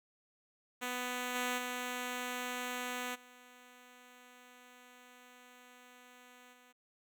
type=tone with level steps; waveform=5% pulse; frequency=248.3 Hz; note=B3; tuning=9 cents sharp; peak=-25 / -22 / -26 / -45 / -49 dBFS; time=0.81-6.73 s; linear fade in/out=20 ms; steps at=1.34 / 1.57 / 3.14 / 6.52 s; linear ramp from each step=20 ms; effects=none